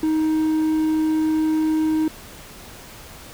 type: tone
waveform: triangle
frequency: 313.5 Hz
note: D#4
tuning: 13 cents sharp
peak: -15 dBFS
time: 0.03-2.08 s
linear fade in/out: 2 ms
effects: pink hiss -41 dBFS RMS until 3.33 s